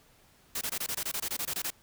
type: noise bursts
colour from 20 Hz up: white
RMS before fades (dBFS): -33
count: 14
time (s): 0.55-1.704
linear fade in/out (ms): 5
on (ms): 62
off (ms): 22
effects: pink hiss -62 dBFS RMS until 1.82 s